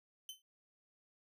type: tone with exponential decay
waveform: sawtooth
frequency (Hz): 3064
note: G7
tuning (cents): -40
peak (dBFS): -38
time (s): 0.29-0.42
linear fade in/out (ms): 2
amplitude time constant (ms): 28
effects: none